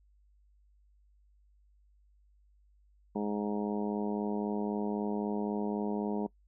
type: harmonic tone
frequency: 103.83 Hz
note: G#2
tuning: in tune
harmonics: 2 / 3 / 4 / 5 / 6 / 7 / 8 / 9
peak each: -33 / -39 / -37 / -45 / -45 / -44 / -47 / -44 dBFS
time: 3.15-6.27 s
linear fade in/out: 10 ms
effects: noise-tail reverb RT60 0.1 s tail -22 dB re dry + added 50 Hz sine -62 dBFS peak until 6.47 s